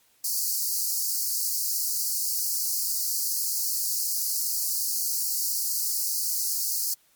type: high-pass noise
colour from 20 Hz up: white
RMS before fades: -27 dBFS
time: 0.24-6.94 s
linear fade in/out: 5 ms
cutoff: 4400 Hz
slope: 96 dB/octave
effects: white hiss -63 dBFS RMS until 7.15 s + MP3 96 kbps